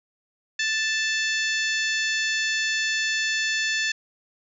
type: harmonic tone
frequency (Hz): 880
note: A5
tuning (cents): 0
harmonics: 2 / 3 / 4 / 5 / 6 / 7 / 8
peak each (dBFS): -25 / -29 / -31 / -33 / -35 / -36 / -37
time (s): 0.59-3.92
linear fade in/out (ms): 5
effects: none